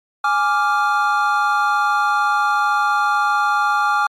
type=chord; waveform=triangle; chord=D diminished; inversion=second; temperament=equal; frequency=830.6 / 1174.7 / 1396.9 Hz; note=Ab5 / D6 / F6; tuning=0 / 0 / 0 cents; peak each=-17 dBFS; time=0.24-4.07 s; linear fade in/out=5 ms; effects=MP3 64 kbps